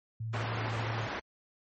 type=tone with vibrato; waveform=sine; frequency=111.9 Hz; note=A2; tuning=30 cents sharp; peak=-33 dBFS; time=0.2-1.07 s; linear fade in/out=5 ms; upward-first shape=triangle; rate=19 Hz; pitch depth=31 cents each way
type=low-pass noise; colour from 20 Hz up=white; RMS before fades=-37 dBFS; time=0.33-1.2 s; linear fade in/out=10 ms; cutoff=1600 Hz; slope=12 dB/octave
effects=high-pass 60 Hz 12 dB/octave + MP3 32 kbps